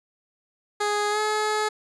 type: tone with pitch glide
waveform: 15% pulse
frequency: 415.3 to 426.7 Hz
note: G#4 to G#4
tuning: 0 to +47 cents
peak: -16 dBFS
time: 0.8-1.69 s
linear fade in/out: 10 ms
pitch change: +47 cents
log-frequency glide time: 1.1-1.19 s
effects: resampled to 22050 Hz